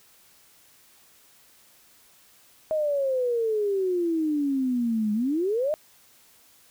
sine exponential two-way sweep, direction down then up, 634 to 207 to 634 Hz, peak -22 dBFS, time 2.71-5.74 s, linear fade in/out 0 ms, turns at 5.13 s, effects white hiss -57 dBFS RMS until 6.7 s

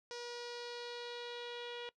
sawtooth tone with low-pass filter sweep, 480.3 Hz, B4, 48 cents flat, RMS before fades -45 dBFS, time 0.11-1.89 s, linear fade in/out 0 ms, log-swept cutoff 5300 to 3300 Hz, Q 3.5, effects noise-tail reverb RT60 0.1 s tail -21 dB re dry

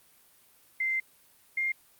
sine tone pair in turn, 2082 / 2117 Hz, C7 / C7, -9 / +20 cents, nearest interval unison, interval 29 cents, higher second, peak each -26 dBFS, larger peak neither, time 0.8-1 / 1.57-1.72 s, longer first, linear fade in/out 5 ms, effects white hiss -61 dBFS RMS until 1.99 s + Opus 32 kbps

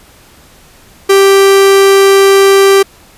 45% pulse tone, 391.8 Hz, G4, 1 cent flat, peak -3 dBFS, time 1.09-2.83 s, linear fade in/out 10 ms, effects pink hiss -41 dBFS RMS until 3.17 s + resampled to 32000 Hz

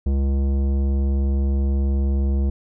sine tone with tanh clipping, 68.5 Hz, C#2, 20 cents flat, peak -19 dBFS, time 0.06-2.5 s, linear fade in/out 5 ms, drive 14 dB, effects none

